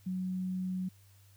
sine tone, 185 Hz, F#3, in tune, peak -32 dBFS, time 0.06-0.89 s, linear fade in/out 10 ms, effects added 98 Hz sine -58 dBFS peak until 1.36 s + white hiss -66 dBFS RMS until 1.36 s

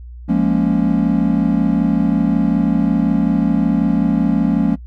triangle chord, Bb minor seventh, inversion second, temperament equal, 174.61 / 207.7 / 233.1 / 277.2 Hz, F3 / Ab3 / Bb3 / Db4, 0 / 0 / 0 / 0 cents, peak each -16 dBFS, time 0.28-4.76 s, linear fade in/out 20 ms, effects noise-tail reverb RT60 0.1 s tail -19 dB re dry + added 60 Hz sine -31 dBFS peak until 4.86 s

